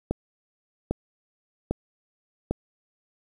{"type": "click train", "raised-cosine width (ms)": 2, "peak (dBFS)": -11, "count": 4, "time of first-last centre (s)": [0.11, 2.51], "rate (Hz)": 1.25, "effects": ["8-bit"]}